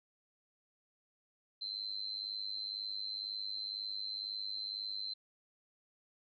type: tone with amplitude modulation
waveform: sine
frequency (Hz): 4095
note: C8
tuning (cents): -38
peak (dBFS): -34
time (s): 1.61-5.14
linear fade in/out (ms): 10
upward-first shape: sine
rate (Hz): 102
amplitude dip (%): 90
effects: none